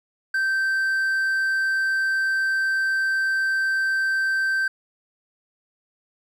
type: tone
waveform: triangle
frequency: 1558 Hz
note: G6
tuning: 11 cents flat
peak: -18 dBFS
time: 0.34-4.68 s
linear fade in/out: 5 ms
effects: none